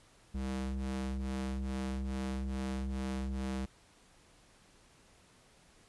square ring-modulated tone, 65.41 Hz, C2, in tune, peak -32 dBFS, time 0.34-3.66 s, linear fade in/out 10 ms, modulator 132 Hz, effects pink hiss -63 dBFS RMS until 5.88 s + resampled to 24000 Hz

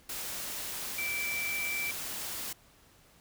sine tone in noise, 2330 Hz, D7, 14 cents flat, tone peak -32 dBFS, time 0.98-1.91 s, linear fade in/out 5 ms, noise white, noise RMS -38 dBFS, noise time 0.09-2.53 s, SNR +3 dB, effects pink hiss -61 dBFS RMS until 3.2 s

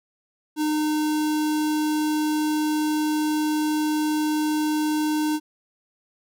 square tone with notch filter, 305.4 Hz, D#4, 32 cents flat, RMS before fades -23 dBFS, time 0.56-5.4 s, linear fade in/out 50 ms, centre 2000 Hz, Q 1.8, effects none

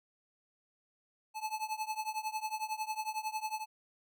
square tone with tremolo, 866 Hz, A5, 28 cents flat, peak -32 dBFS, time 1.34-3.66 s, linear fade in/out 50 ms, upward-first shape triangle, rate 11 Hz, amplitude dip 95%, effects none

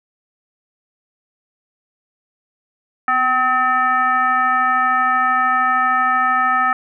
sine tone with frequency modulation, 1281 Hz, E6, 50 cents flat, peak -13 dBFS, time 3.08-6.73 s, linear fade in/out 2 ms, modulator 515 Hz, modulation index 1, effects none

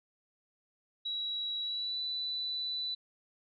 sine tone with pitch glide, 3886 to 3979 Hz, B7 to B7, -29 to +12 cents, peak -33 dBFS, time 1.05-2.95 s, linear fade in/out 10 ms, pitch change +41 cents, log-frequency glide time 1.59-2 s, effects none

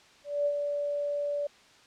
sine tone with ADSR envelope, 579 Hz, D5, 25 cents flat, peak -23 dBFS, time 0.24-1.47 s, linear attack 220 ms, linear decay 61 ms, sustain -5 dB, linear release 5 ms, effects white hiss -57 dBFS RMS until 1.86 s + low-pass 5000 Hz 12 dB/octave

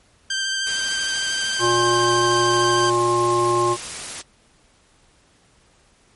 15% pulse tone with vibrato, 1568 Hz, G6, in tune, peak -15 dBFS, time 0.3-2.9 s, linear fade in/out 5 ms, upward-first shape sine, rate 13 Hz, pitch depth 17 cents each way
white noise, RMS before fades -31 dBFS, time 0.66-4.22 s, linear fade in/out 10 ms
harmonic tone, 118.4 Hz, A#2, 27 cents sharp, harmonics 1 / 3 / 5 / 7 / 9, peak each -29 / -19 / -29 / -28 / -19 dBFS, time 1.59-3.77 s, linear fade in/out 50 ms
effects pink hiss -57 dBFS RMS until 6.15 s + MP3 48 kbps

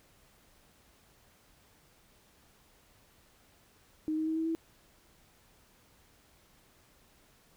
sine tone with pitch steps, 311.1 / 314.9 / 318.7 / 322.6 / 326.6 Hz, D#4 / D#4 / D#4 / E4 / E4, 0 / +21 / +42 / -37 / -16 cents, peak -29 dBFS, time 4.08-4.55 s, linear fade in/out 0 ms, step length 94 ms, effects pink hiss -64 dBFS RMS until 7.56 s

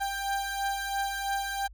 30% pulse beating tone pair, 790 / 793 Hz, G5 / G5, +13 / +20 cents, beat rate 3 Hz, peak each -28 / -32 dBFS, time 0-1.68 s, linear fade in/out 20 ms, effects added 50 Hz sine -47 dBFS peak until 1.73 s

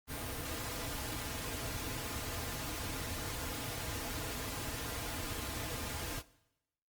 pink noise with comb filter, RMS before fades -40 dBFS, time 0.07-6.23 s, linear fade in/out 50 ms, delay 5.3 ms, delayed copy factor -0.65, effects noise-tail reverb RT60 0.9 s tail -20 dB re dry + Opus 32 kbps

